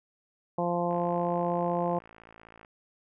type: harmonic tone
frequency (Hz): 173.9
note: F3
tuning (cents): -7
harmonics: 1 / 2 / 3 / 4 / 5 / 6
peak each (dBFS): -32 / -34 / -31 / -32 / -34 / -37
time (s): 0.58-1.99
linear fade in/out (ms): 5
type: click train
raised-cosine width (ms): 0.5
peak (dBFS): -35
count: 98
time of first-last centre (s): 0.91-2.648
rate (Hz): 55.8
effects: none